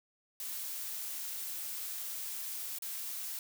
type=noise with dropouts; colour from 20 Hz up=blue; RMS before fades=-40 dBFS; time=0.4-3.39 s; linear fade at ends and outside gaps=1 ms; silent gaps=2.786-2.822 s; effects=none